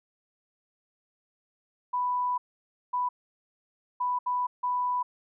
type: tone bursts at uneven times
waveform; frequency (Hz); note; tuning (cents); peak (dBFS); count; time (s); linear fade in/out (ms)
sine; 990; B5; +4; -25; 5; 1.93-2.38 / 2.93-3.09 / 4-4.19 / 4.26-4.47 / 4.63-5.03; 10
effects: none